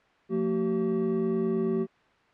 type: tone cluster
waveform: triangle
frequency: 176.9 / 226.2 / 381.7 Hz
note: F3 / A3 / G4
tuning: +23 / +48 / -46 cents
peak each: -30 / -27 / -25 dBFS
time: 0.29-1.87 s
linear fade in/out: 50 ms
effects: white hiss -61 dBFS RMS until 2.33 s + low-pass 2000 Hz 12 dB/octave